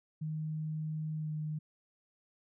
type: tone with pitch glide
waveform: sine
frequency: 155.56 to 153.51 Hz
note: D#3 to D#3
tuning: 0 to -23 cents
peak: -34 dBFS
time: 0.21-1.59 s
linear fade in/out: 10 ms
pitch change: -23 cents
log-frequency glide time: 1.17-1.31 s
effects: none